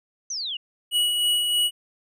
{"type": "exponential sweep", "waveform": "sine", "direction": "down", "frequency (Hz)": [6272, 2775], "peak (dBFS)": -27, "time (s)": [0.3, 0.57], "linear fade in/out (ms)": 5}
{"type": "tone with tremolo", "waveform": "square", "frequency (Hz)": 2922, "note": "F#7", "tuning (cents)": -22, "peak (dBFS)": -19, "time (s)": [0.91, 1.71], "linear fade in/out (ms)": 50, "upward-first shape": "sine", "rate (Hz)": 3.2, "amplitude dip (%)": 35}
{"effects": []}